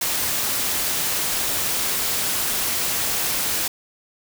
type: noise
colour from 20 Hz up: white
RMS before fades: -23 dBFS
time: 0.01-3.68 s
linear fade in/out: 5 ms
effects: none